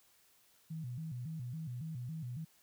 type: tone with vibrato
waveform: sine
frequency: 140.5 Hz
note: C#3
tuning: 24 cents sharp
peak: -39 dBFS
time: 0.7-2.45 s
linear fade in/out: 10 ms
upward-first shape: square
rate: 3.6 Hz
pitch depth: 230 cents each way
effects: white hiss -68 dBFS RMS until 2.62 s